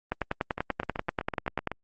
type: two click trains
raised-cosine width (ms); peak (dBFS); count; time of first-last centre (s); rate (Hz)
0.5; -12 / -17; 17 / 10; 0.12-1.673 / 0.58-1.716; 10.3 / 7.92
effects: Opus 24 kbps